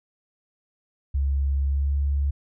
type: tone with pitch glide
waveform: sine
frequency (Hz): 69.1 to 70.47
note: C#2 to C#2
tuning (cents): -5 to +29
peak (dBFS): -20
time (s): 1.14-2.31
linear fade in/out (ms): 10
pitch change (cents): +34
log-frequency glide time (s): 1.64-1.96
effects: none